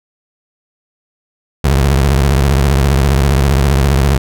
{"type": "tone with vibrato", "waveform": "25% pulse", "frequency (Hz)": 68.8, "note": "C#2", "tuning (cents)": -12, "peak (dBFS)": -5, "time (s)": [1.64, 4.18], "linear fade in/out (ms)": 5, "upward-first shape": "triangle", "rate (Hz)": 15, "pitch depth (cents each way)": 220, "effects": []}